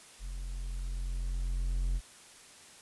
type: tone with level ramp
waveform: triangle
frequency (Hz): 43.98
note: F1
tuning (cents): +13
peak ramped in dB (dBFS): -35 to -25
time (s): 0.19-2.01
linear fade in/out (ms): 50
effects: white hiss -54 dBFS RMS until 2.81 s + resampled to 24000 Hz